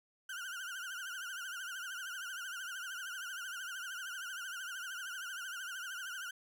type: tone with vibrato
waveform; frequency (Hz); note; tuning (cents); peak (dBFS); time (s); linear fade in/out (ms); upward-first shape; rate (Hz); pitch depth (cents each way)
35% pulse; 1480; F#6; 0; -39; 0.29-6.31; 5; triangle; 13; 140
effects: none